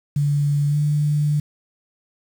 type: tone with pitch glide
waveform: sine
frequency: 144.6 to 148.32 Hz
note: D3 to D3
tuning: -27 to +17 cents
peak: -16 dBFS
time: 0.16-1.4 s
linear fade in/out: 5 ms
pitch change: +44 cents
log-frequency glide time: 0.68-0.77 s
effects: 7-bit